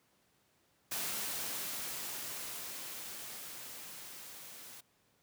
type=noise with level ramp; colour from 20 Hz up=white; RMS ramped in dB=-37 to -51 dBFS; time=0.91-4.81 s; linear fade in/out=10 ms; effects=pink hiss -72 dBFS RMS until 5.22 s + high-pass 100 Hz 12 dB/octave